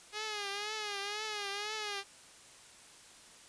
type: tone with vibrato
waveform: 5% pulse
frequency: 415.3 Hz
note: G#4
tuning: in tune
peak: -25 dBFS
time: 0.12-2.04 s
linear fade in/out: 50 ms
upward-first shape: triangle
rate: 2 Hz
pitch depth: 92 cents each way
effects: white hiss -56 dBFS RMS until 3.48 s + resampled to 22050 Hz